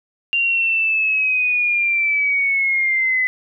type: linear sweep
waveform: sine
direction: down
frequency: 2783 to 2010 Hz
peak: -15 dBFS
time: 0.33-3.27 s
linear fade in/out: 0 ms
effects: none